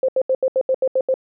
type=tone bursts; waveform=sine; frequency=523.3 Hz; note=C5; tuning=in tune; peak=-14 dBFS; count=9; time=0.03-1.141 s; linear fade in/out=2 ms; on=55 ms; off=77 ms; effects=none